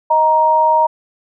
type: tone pair together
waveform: sine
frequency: 626 / 937.9 Hz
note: D#5 / A#5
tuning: +10 / +10 cents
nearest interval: perfect fifth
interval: 700 cents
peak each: -16 / -10 dBFS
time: 0.1-0.87 s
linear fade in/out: 10 ms
effects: none